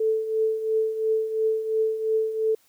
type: tone with tremolo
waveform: sine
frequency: 440 Hz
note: A4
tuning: in tune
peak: -18 dBFS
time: 0-2.55 s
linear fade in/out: 5 ms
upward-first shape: triangle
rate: 2.9 Hz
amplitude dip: 70%
effects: white hiss -62 dBFS RMS until 2.68 s